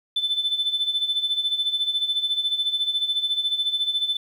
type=tone with tremolo; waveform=sine; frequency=3520 Hz; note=A7; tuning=in tune; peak=-17 dBFS; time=0.16-4.17 s; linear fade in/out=5 ms; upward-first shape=sine; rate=14 Hz; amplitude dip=75%; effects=tanh soft clip ceiling -16 dBFS + 9-bit